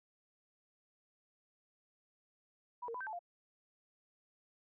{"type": "tone with pitch steps", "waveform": "sine", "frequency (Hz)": [976, 462.4, 997, 1554, 870, 699], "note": ["B5", "A#4", "B5", "G6", "A5", "F5"], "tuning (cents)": [-21, -14, 16, -16, -20, 1], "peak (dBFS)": -40, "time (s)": [2.82, 3.192], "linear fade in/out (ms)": 10, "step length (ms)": 62, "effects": []}